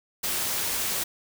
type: noise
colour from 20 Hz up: white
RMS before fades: -28 dBFS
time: 0.23-1.04 s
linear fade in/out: 10 ms
effects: none